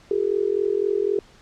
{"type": "tone with amplitude modulation", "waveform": "sine", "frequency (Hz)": 404.2, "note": "G#4", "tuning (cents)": -47, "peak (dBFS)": -15, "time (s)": [0.11, 1.19], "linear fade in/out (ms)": 2, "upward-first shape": "sine", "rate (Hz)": 43.9, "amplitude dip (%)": 95, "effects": ["pink hiss -52 dBFS RMS until 1.41 s", "low-pass 6000 Hz 12 dB/octave"]}